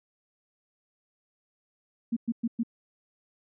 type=tone bursts; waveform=sine; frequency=231.9 Hz; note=A#3; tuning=9 cents flat; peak=-24 dBFS; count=4; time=2.12-2.634 s; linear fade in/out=10 ms; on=46 ms; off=110 ms; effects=none